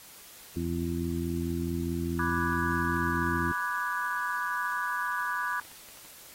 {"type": "harmonic tone", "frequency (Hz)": 84.7, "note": "E2", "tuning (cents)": 48, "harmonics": [1, 2, 3, 4], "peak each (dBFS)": [-34, -34, -34, -34], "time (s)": [0.56, 3.52], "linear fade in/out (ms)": 5}
{"type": "chord", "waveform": "sine", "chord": "G# half-diminished seventh", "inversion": "first", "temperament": "equal", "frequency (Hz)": [987.8, 1174.7, 1480, 1661.2], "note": ["B5", "D6", "F#6", "G#6"], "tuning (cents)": [0, 0, 0, 0], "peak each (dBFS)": -34, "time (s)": [2.19, 5.6], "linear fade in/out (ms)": 2}
{"type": "clicks", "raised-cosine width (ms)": 0.3, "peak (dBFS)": -35, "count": 8, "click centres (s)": [5.434, 5.529, 5.614, 5.651, 5.716, 5.887, 5.973, 6.05]}
{"effects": ["white hiss -50 dBFS RMS until 6.34 s", "AAC 48 kbps"]}